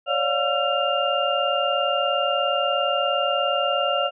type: tone cluster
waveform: sine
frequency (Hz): 551 / 591 / 708 / 1356 / 2804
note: C#5 / D5 / F5 / E6 / F7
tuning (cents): -11 / +11 / +23 / +49 / +6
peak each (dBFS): -26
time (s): 0.06-4.11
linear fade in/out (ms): 50
effects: none